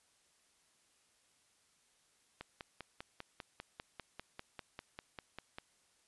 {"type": "click train", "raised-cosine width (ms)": 0.3, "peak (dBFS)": -28, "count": 17, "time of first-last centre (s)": [2.41, 5.585], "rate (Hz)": 5.04, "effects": ["white hiss -72 dBFS RMS until 6.07 s", "resampled to 24000 Hz"]}